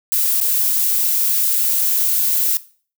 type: noise with dropouts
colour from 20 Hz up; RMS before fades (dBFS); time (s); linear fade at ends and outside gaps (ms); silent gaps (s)
violet; -17; 0.12-2.57; 0; 0.402-0.413
effects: noise-tail reverb RT60 0.4 s tail -17 dB re dry